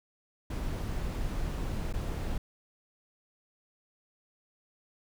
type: noise with dropouts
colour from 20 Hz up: brown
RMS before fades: -33 dBFS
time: 0.5-2.38 s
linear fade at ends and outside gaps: 5 ms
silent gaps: 1.928-1.937 s
effects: none